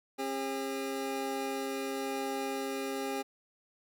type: tone pair together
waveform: 25% pulse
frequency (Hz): 270 / 404.5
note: C#4 / G#4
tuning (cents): -45 / -46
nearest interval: perfect fifth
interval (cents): 699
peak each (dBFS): -33 / -32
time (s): 0.18-3.23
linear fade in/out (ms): 20
effects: none